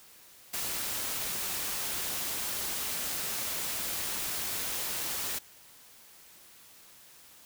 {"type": "noise", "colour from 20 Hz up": "white", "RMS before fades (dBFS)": -34, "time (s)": [0.53, 5.39], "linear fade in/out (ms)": 10, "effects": ["white hiss -55 dBFS RMS until 7.45 s"]}